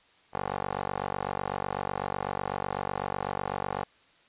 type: tone with band-pass filter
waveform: 15% pulse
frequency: 48 Hz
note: G1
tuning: 36 cents flat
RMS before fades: -33 dBFS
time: 0.33-3.85 s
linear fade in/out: 20 ms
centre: 860 Hz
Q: 1.8
effects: white hiss -61 dBFS RMS until 4.28 s + resampled to 8000 Hz